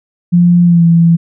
sine tone with pitch glide, 174.61 to 167.79 Hz, F3 to E3, 0 to +31 cents, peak -4 dBFS, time 0.32-1.17 s, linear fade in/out 20 ms, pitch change -69 cents, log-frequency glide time 0.64-0.84 s, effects none

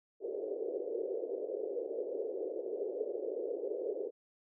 pink band-pass noise, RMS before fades -38 dBFS, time 0.2-4.11 s, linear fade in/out 50 ms, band 390 to 510 Hz, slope 48 dB/octave, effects none

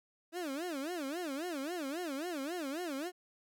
30% pulse tone with vibrato, 311.1 Hz, D#4, in tune, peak -34 dBFS, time 0.32-3.12 s, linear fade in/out 50 ms, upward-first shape sine, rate 3.7 Hz, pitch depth 270 cents each way, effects none

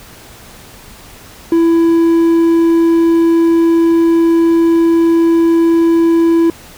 triangle tone, 332.7 Hz, E4, 16 cents sharp, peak -5 dBFS, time 1.52-6.5 s, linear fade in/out 2 ms, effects pink hiss -37 dBFS RMS until 6.77 s

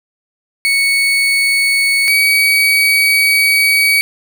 35% pulse tone pair in turn, 2219 / 2262 Hz, C#7 / C#7, +1 / +34 cents, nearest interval unison, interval 33 cents, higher second, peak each -9 / -7 dBFS, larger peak second, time 0.65-2.08 / 2.08-4.01 s, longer second, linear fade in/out 0 ms, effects none

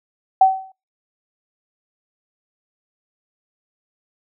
sine tone with exponential decay, 763 Hz, G5, 47 cents flat, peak -5 dBFS, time 0.41-0.72 s, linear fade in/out 5 ms, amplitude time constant 66 ms, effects noise-tail reverb RT60 0.3 s tail -26 dB re dry

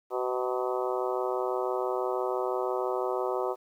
harmonic tone with a mistuned harmonic, 126 Hz, B2, 35 cents sharp, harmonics 3 / 4 / 5 / 6 / 7 / 8 / 9 / 10, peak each -31 / -33 / -35 / -37 / -38 / -39 / -40 / -41 dBFS, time 0.1-3.56 s, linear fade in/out 50 ms, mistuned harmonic 7, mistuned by +24 cents, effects 10-bit

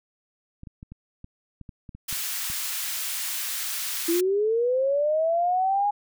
clicks, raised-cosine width 5 ms, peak -28 dBFS, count 11, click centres 0.634 / 0.672 / 0.829 / 0.92 / 1.244 / 1.613 / 1.692 / 1.892 / 1.95 / 2.127 / 2.501 s
white high-pass noise, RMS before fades -30 dBFS, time 2.08-4.21 s, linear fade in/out 10 ms, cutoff 1400 Hz, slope 12 dB/octave
sine linear sweep, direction up, 327.7 to 830.6 Hz, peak -20 dBFS, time 4.08-5.91 s, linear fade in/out 10 ms
effects none

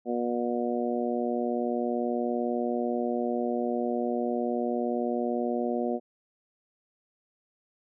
harmonic tone, 120.3 Hz, B2, 45 cents flat, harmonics 2 / 3 / 4 / 5 / 6, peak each -30 / -32 / -33 / -34 / -35 dBFS, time 0.05-6 s, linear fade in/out 50 ms, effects none

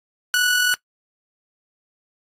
sawtooth tone with amplitude modulation, 1475 Hz, F#6, 6 cents flat, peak -11 dBFS, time 0.34-0.74 s, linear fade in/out 0 ms, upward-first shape sine, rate 42.8 Hz, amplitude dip 35%, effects noise-tail reverb RT60 0.1 s tail -22 dB re dry + AAC 48 kbps

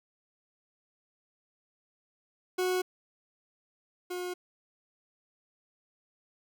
40% pulse tone pair in turn, 366.9 / 359.8 Hz, F#4 / F#4, -15 / -48 cents, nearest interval unison, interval 33 cents, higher first, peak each -26 / -33 dBFS, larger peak first, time 2.58-2.82 / 4.1-4.34 s, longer neither, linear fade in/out 10 ms, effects none

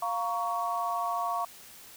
sine chord, Bb minor, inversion second, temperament just, 699.2 / 932.3 / 1118.8 Hz, F5 / Bb5 / Db6, +2 / 0 / +16 cents, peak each -32 / -35 / -31 dBFS, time 0.02-1.45 s, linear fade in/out 5 ms, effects white hiss -50 dBFS RMS until 1.96 s

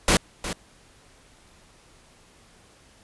pink noise with echo, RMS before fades -18 dBFS, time 0.08-0.17 s, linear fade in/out 2 ms, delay 360 ms, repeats 1, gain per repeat -12 dB, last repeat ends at 0.53 s, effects pink hiss -55 dBFS RMS until 3.03 s + resampled to 24000 Hz

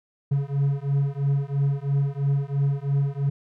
triangle beating tone pair, 138.59 / 141.59 Hz, C#3 / C#3, 0 / +37 cents, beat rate 3 Hz, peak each -22 dBFS, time 0.31-3.3 s, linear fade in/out 10 ms, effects none

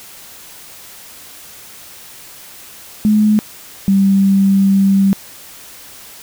sine tone pair in turn, 212.5 / 195.46 Hz, G#3 / G3, +40 / -5 cents, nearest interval minor second, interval 145 cents, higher first, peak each -8 dBFS, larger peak neither, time 3.05-3.39 / 3.88-5.13 s, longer second, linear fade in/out 0 ms, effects white hiss -37 dBFS RMS until 6.22 s

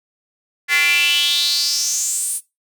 square tone with high-pass filter sweep, 157.1 Hz, D#3, 17 cents sharp, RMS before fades -18 dBFS, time 0.68-2.41 s, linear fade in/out 50 ms, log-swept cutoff 1900 to 9900 Hz, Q 5.8, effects noise-tail reverb RT60 0.2 s tail -18 dB re dry

